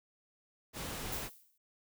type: noise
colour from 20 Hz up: pink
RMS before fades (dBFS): -41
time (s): 0.73-1.3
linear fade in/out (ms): 50
type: noise with exponential decay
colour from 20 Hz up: violet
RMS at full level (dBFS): -38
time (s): 1.12-1.58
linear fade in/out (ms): 5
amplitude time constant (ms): 100
effects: none